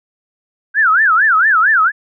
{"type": "tone with vibrato", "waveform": "sine", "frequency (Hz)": 1503, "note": "F#6", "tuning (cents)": 27, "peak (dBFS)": -8, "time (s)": [0.74, 1.92], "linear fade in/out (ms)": 50, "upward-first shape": "sine", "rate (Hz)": 4.4, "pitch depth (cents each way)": 300, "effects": []}